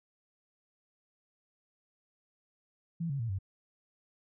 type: tone with pitch steps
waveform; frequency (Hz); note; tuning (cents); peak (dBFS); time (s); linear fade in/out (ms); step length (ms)
sine; 167.1 / 138.9 / 115.46 / 95.97; E3 / C#3 / A#2 / G2; +24 / +4 / -16 / -36; -31; 3-3.388; 10; 97
effects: none